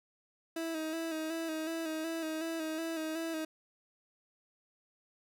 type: tone with vibrato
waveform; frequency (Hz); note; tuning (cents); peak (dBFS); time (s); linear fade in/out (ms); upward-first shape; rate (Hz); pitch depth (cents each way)
30% pulse; 321.7; E4; -42; -32; 0.56-3.45; 5; square; 2.7; 35
effects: none